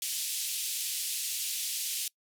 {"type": "band-pass noise", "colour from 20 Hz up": "white", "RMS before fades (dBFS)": -34, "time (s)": [0.02, 2.08], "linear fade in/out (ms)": 2, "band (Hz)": [2700, 13000], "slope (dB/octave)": 24, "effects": ["noise-tail reverb RT60 0.1 s tail -24 dB re dry"]}